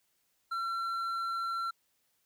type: tone with hard clipping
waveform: sine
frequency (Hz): 1357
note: E6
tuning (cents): +50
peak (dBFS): -33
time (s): 0.51-1.71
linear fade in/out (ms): 10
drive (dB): 5
effects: white hiss -75 dBFS RMS until 2.25 s